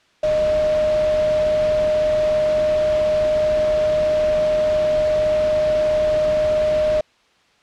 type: tone in noise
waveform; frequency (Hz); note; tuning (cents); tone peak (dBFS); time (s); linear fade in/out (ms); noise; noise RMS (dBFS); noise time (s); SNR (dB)
sine; 614; D#5; -23; -15; 0.23-7.01; 5; pink; -30; 0.23-7.01; +12
effects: white hiss -57 dBFS RMS until 7.62 s + low-pass 4000 Hz 12 dB/octave